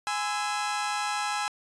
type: chord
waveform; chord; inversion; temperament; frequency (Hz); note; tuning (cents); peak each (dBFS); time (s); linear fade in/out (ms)
sawtooth; Ab augmented; none; equal with one note detuned; 830.6 / 1023.2 / 1318.5; Ab5 / C6 / E6; 0 / -39 / 0; -26 / -32 / -29; 0.07-1.48; 0
effects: resampled to 22050 Hz